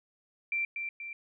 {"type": "tone with echo", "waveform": "sine", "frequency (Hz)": 2353, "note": "D7", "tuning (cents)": 3, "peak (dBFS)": -28, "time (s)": [0.52, 0.65], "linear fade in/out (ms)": 2, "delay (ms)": 240, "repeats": 2, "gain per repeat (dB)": -5, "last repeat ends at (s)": 1.13, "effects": []}